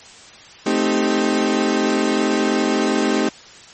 35% pulse chord, A half-diminished seventh, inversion none, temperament equal with one note detuned, 218.6 / 261.6 / 311.1 / 392 Hz, A3 / C4 / Eb4 / G4, -11 / 0 / 0 / 0 cents, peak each -20 dBFS, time 0.66-3.29 s, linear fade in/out 5 ms, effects white hiss -42 dBFS RMS until 3.73 s + MP3 32 kbps

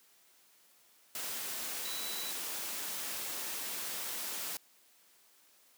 sine tone in noise, 3946 Hz, B7, 2 cents flat, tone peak -42 dBFS, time 1.85-2.31 s, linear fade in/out 2 ms, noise white, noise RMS -39 dBFS, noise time 1.15-4.57 s, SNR -6 dB, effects white hiss -65 dBFS RMS until 5.77 s + high-pass 200 Hz 12 dB/octave

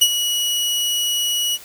sawtooth tone with ADSR envelope, 2920 Hz, F#7, 24 cents flat, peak -5 dBFS, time 0.01-1.58 s, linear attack 10 ms, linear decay 56 ms, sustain -10 dB, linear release 36 ms, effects white hiss -41 dBFS RMS until 1.64 s

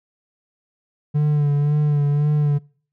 triangle tone with vibrato, 146.83 Hz, D3, in tune, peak -13 dBFS, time 1.14-2.59 s, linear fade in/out 20 ms, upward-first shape sine, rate 1.9 Hz, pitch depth 35 cents each way, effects noise-tail reverb RT60 0.5 s tail -26 dB re dry

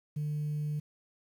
sine tone, 150 Hz, D3, 37 cents sharp, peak -29 dBFS, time 0.16-0.8 s, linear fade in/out 10 ms, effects tanh soft clip ceiling -28 dBFS + 10-bit

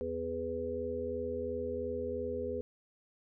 harmonic tone, 82.9 Hz, E2, 10 cents sharp, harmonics 1 / 3 / 5 / 6, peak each -44 / -42 / -38 / -37 dBFS, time 0.01-2.61 s, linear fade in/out 0 ms, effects none

